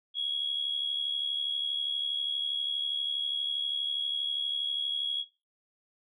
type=tone with amplitude modulation; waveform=sine; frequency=3322 Hz; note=G#7; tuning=in tune; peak=-25 dBFS; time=0.14-5.25 s; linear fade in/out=50 ms; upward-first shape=sine; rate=72.4 Hz; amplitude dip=65%; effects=noise-tail reverb RT60 0.3 s tail -18 dB re dry + tanh soft clip ceiling -22 dBFS